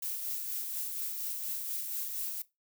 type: noise with tremolo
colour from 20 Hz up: violet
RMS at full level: -35 dBFS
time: 0.02-2.42 s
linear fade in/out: 5 ms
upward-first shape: sine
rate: 4.2 Hz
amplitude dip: 35%
effects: noise-tail reverb RT60 0.2 s tail -18 dB re dry